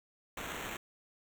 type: noise with sample-and-hold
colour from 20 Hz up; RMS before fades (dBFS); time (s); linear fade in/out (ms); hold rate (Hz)
white; -41; 0.37-0.77; 5; 4900
effects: none